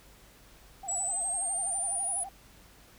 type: tone with vibrato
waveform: sine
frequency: 740 Hz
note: F#5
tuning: in tune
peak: -39 dBFS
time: 0.83-2.29 s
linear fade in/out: 5 ms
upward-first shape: sine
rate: 12 Hz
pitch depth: 130 cents each way
type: exponential sweep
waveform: sine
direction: up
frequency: 7750 to 9956 Hz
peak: -29 dBFS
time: 0.88-2.24 s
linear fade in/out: 10 ms
effects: added 50 Hz sine -59 dBFS peak until 2.98 s + pink hiss -57 dBFS RMS until 2.98 s